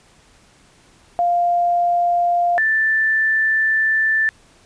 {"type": "tone pair in turn", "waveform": "sine", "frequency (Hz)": [698.5, 1765.7], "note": ["F5", "A6"], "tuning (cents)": [0, 6], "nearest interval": "octave + major third", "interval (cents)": 1606, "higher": "second", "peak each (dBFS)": -14, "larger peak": "neither", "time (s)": [[1.19, 2.58], [2.58, 4.29]], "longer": "second", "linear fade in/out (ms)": 0, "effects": ["pink hiss -52 dBFS RMS until 4.65 s", "resampled to 22050 Hz"]}